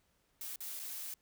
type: noise with dropouts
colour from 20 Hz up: blue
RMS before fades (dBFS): -43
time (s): 0.41-1.14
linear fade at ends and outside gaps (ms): 1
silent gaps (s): 0.559-0.605 / 0.793-0.797
effects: pink hiss -75 dBFS RMS until 1.21 s